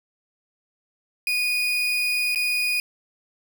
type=tone with dropouts; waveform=35% pulse; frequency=2469 Hz; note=D#7; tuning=14 cents flat; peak=-19 dBFS; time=1.27-2.8 s; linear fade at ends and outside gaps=1 ms; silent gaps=2.348-2.358 s; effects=none